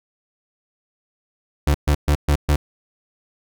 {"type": "tone bursts", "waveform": "35% pulse", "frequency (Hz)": 73, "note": "D2", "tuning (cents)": -10, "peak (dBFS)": -12, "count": 5, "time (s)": [1.67, 2.56], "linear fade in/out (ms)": 5, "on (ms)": 74, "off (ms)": 130, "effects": []}